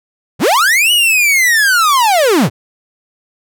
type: linear two-way sweep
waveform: 45% pulse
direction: up then down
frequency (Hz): 83.9 to 2960 to 83.9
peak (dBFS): -8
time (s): 0.39-2.5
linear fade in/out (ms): 50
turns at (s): 0.92
effects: none